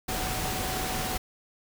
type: tone in noise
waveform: sine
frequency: 747 Hz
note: F#5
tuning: 16 cents sharp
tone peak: -36 dBFS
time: 0.08-1.18 s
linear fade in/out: 10 ms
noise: pink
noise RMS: -31 dBFS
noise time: 0.08-1.18 s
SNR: -8 dB
effects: none